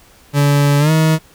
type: tone with pitch glide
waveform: 40% pulse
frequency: 143.5 to 158.31 Hz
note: D3 to D#3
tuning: -40 to +30 cents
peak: -9 dBFS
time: 0.33-1.19 s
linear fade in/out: 50 ms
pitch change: +170 cents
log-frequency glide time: 0.79-0.91 s
effects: pink hiss -47 dBFS RMS until 1.34 s